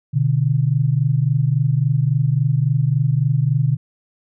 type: tone pair together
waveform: sine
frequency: 124.7 / 148.3 Hz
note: B2 / D3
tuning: +17 / +17 cents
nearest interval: minor third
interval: 300 cents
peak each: -17 / -17 dBFS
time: 0.13-3.77 s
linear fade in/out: 20 ms
effects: none